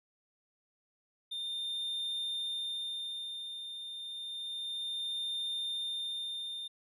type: tone with tremolo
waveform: triangle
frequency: 3617 Hz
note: A7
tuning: 47 cents sharp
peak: -32 dBFS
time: 1.31-6.68 s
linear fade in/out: 10 ms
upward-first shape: sine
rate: 0.3 Hz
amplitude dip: 55%
effects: resampled to 32000 Hz